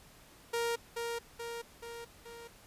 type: tone with echo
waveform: sawtooth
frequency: 467.5 Hz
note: A#4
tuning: 5 cents sharp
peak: -27 dBFS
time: 0.53-0.76 s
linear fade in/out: 10 ms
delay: 430 ms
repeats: 4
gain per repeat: -4 dB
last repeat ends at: 2.48 s
effects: pink hiss -58 dBFS RMS until 2.66 s + resampled to 32000 Hz